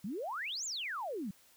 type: exponential two-way sweep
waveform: sine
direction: up then down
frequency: 175.6 to 7520 to 175.6 Hz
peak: -36 dBFS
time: 0.04-1.31 s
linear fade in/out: 5 ms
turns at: 0.65 s
effects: white hiss -64 dBFS RMS until 1.56 s